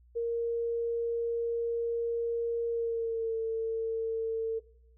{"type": "tone with pitch glide", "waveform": "sine", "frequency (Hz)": [466.2, 450.1], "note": ["A#4", "A4"], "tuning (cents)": [0, 39], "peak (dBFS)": -28, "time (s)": [0.15, 4.6], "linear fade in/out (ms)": 20, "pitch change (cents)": -61, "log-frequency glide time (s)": [2.69, 3.36], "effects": ["noise-tail reverb RT60 0.6 s tail -17 dB re dry", "added 60 Hz sine -57 dBFS peak until 4.97 s"]}